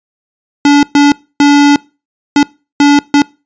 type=tone bursts at uneven times; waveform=square; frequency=287.5 Hz; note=D4; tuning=37 cents flat; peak=-4 dBFS; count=6; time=0.65-0.83 / 0.95-1.12 / 1.4-1.76 / 2.36-2.43 / 2.8-2.99 / 3.14-3.22 s; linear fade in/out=2 ms; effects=noise-tail reverb RT60 0.3 s tail -23 dB re dry + resampled to 16000 Hz